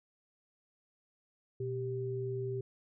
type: tone pair together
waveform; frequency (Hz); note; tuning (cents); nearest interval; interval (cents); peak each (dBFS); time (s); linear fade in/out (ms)
sine; 122.39 / 390.7; B2 / G4; -15 / -6; octave + minor sixth; 2009; -37 / -36; 1.6-2.61; 5
effects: none